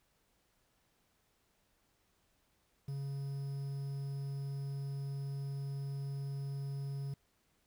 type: tone with quantisation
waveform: triangle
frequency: 138.59 Hz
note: C#3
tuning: in tune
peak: -35 dBFS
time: 2.88-7.14 s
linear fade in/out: 5 ms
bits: 10
effects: pink hiss -75 dBFS RMS until 7.66 s